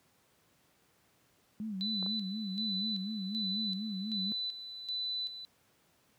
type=tone with vibrato; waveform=sine; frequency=203.7 Hz; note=G#3; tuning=33 cents flat; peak=-35 dBFS; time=1.6-4.32 s; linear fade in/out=0 ms; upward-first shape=sine; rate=4.1 Hz; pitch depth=150 cents each way
type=tone with tremolo; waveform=sine; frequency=3994 Hz; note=B7; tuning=19 cents sharp; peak=-33 dBFS; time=1.81-5.45 s; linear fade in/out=0 ms; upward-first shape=square; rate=1.3 Hz; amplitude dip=65%
type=clicks; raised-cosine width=1 ms; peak=-32 dBFS; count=2; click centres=2.027 / 2.063 s
effects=pink hiss -69 dBFS RMS until 6.18 s + high-pass 100 Hz 12 dB/octave